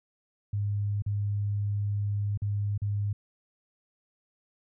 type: tone with dropouts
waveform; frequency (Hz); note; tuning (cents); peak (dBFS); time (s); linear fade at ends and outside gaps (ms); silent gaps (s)
sine; 102.3; G#2; -26; -26; 0.53-3.13; 5; 1.022-1.062 / 2.375-2.419 / 2.778-2.818
effects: none